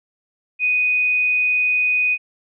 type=tone; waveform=sine; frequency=2489 Hz; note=D#7; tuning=in tune; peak=-15 dBFS; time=0.59-2.18 s; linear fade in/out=50 ms; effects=none